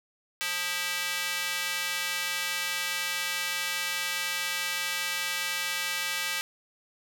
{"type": "tone with high-pass filter", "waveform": "square", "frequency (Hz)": 177.6, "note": "F3", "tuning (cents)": 29, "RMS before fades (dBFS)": -31, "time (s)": [0.41, 6.41], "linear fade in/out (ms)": 0, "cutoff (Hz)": 2100, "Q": 1.2, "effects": []}